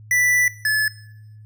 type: tone pair in turn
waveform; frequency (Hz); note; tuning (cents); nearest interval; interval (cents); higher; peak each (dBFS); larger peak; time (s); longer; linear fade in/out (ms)
square; 1975.5 / 1722.7; B6 / A6; 0 / -37; major second; 237; first; -16 / -17; first; 0.11-0.48 / 0.65-0.88; first; 2
effects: noise-tail reverb RT60 0.9 s tail -20 dB re dry + added 107 Hz sine -40 dBFS peak until 1.45 s

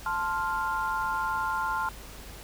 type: chord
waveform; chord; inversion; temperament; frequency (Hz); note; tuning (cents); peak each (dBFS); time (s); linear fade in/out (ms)
sine; F major; first; equal; 880 / 1046.5 / 1396.9; A5 / C6 / F6; 0 / 0 / 0; -31; 0.06-1.89; 2
effects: added 50 Hz sine -46 dBFS peak until 2.43 s + pink hiss -46 dBFS RMS until 2.43 s

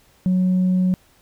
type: tone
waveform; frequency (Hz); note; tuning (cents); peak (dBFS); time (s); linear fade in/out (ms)
sine; 183.9; F#3; -10; -13; 0.26-0.94; 0
effects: tanh soft clip ceiling -13 dBFS + pink hiss -56 dBFS RMS until 1.21 s

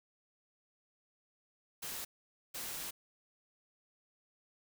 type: noise bursts at uneven times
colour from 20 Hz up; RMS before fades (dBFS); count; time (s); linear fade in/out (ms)
white; -42; 2; 1.82-2.05 / 2.54-2.91; 10
effects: none

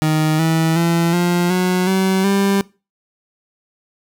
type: tone with pitch steps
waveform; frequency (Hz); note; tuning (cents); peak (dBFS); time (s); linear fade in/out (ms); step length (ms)
30% pulse; 155.56 / 161.89 / 168.47 / 175.32 / 182.45 / 189.86 / 197.58; D#3 / E3 / E3 / F3 / F#3 / F#3 / G3; 0 / -31 / +38 / +7 / -24 / +45 / +14; -11; 0.02-2.61; 0; 370
effects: noise-tail reverb RT60 0.3 s tail -22 dB re dry

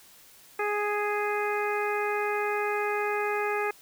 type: harmonic tone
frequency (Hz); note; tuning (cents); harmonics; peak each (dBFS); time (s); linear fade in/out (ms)
415.3; G#4; 0; 1 / 2 / 3 / 4 / 5 / 6; -29 / -32 / -34 / -35 / -36 / -37; 0.59-3.71; 5
effects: white hiss -54 dBFS RMS until 3.81 s

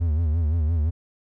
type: tone with vibrato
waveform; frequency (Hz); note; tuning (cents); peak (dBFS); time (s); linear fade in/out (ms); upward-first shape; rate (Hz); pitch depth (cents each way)
triangle; 80; D#2; +49; -17; 0-0.91; 20; sine; 5.8; 120
effects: none

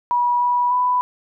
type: tone with pitch steps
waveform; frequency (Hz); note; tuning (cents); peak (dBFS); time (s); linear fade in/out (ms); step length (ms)
sine; 970 / 976 / 993; B5 / B5 / B5; -31 / -21 / +9; -15; 0.11-1.01; 0; 300
effects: none

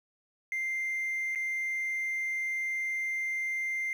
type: tone with dropouts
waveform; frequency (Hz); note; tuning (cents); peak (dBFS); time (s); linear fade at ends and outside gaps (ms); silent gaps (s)
triangle; 2093; C7; 0; -27; 0.52-3.93; 1; 1.35-1.357
effects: tanh soft clip ceiling -25 dBFS + 10-bit

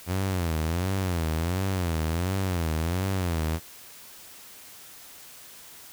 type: tone with vibrato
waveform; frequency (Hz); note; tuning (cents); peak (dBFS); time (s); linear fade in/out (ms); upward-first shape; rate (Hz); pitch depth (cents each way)
sawtooth; 87.31; F2; 0; -21; 0.06-3.6; 50; sine; 1.4; 180
effects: white hiss -47 dBFS RMS until 5.92 s

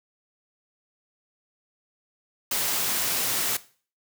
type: noise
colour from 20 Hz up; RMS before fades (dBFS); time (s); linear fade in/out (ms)
white; -26; 2.51-3.57; 5
effects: noise-tail reverb RT60 0.4 s tail -17 dB re dry + high-pass 100 Hz 12 dB/octave

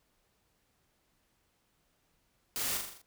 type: noise with echo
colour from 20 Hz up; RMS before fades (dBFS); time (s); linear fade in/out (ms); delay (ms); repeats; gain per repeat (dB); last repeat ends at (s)
white; -35; 2.56-2.77; 0; 41; 6; -4; 3.016
effects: pink hiss -74 dBFS RMS until 3.06 s

